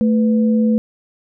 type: tone pair together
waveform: sine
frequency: 220.8 / 496.3 Hz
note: A3 / B4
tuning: +6 / +8 cents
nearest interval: octave + major second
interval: 1402 cents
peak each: -12 / -22 dBFS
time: 0.01-0.78 s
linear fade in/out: 0 ms
effects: none